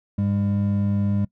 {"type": "tone pair together", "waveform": "triangle", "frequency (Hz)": [101.37, 201], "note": ["G#2", "G3"], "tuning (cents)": [-41, 44], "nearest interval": "octave", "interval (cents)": 1185, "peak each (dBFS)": -20, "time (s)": [0.18, 1.25], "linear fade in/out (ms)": 5, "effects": ["noise-tail reverb RT60 0.1 s tail -22 dB re dry"]}